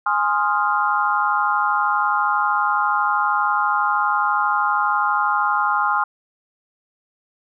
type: chord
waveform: sine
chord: F minor seventh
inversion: first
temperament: equal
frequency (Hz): 830.6 / 1046.5 / 1244.5 / 1396.9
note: Ab5 / C6 / Eb6 / F6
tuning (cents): 0 / 0 / 0 / 0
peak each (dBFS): -22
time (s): 0.06-6.04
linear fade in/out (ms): 5
effects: none